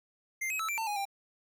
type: tone with pitch steps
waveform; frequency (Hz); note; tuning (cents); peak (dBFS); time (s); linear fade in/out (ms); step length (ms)
square; 2097 / 2547 / 1309 / 2350 / 896 / 828 / 793; C7 / D#7 / E6 / D7 / A5 / G#5 / G5; +3 / +40 / -13 / +1 / +31 / -5 / +20; -32; 0.41-1.054; 10; 92
effects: none